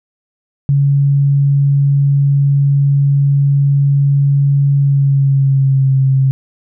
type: tone with pitch glide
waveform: sine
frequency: 140.4 to 133.98 Hz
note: C#3 to C3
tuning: +22 to +41 cents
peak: -8 dBFS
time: 0.69-6.31 s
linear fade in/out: 0 ms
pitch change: -81 cents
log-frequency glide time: 4.77-5.94 s
effects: none